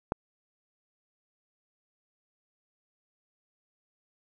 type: click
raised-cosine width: 1 ms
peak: -13 dBFS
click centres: 0.121 s
effects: none